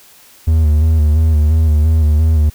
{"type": "tone with vibrato", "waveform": "triangle", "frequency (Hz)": 77.78, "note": "D#2", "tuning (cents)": 0, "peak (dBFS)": -6, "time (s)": [0.47, 2.5], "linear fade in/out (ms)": 10, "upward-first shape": "square", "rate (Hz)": 2.9, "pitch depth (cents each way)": 47, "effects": ["white hiss -44 dBFS RMS until 2.54 s"]}